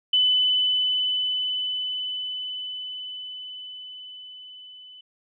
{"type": "tone with level ramp", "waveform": "sine", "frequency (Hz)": 3006, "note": "F#7", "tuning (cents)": 27, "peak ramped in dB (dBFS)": [-16, -43], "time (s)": [0.13, 5.01], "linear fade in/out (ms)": 5, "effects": []}